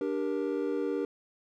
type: chord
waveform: triangle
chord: G minor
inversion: second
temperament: just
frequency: 294 / 392 / 470.4 Hz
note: D4 / G4 / Bb4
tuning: +2 / 0 / +16 cents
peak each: -31 dBFS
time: 0.01-1.05 s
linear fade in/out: 2 ms
effects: none